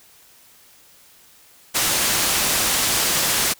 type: low-pass noise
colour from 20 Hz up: white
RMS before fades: -20 dBFS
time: 1.74-3.54 s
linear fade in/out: 20 ms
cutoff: 11000 Hz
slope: 12 dB/octave
effects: white hiss -51 dBFS RMS until 3.59 s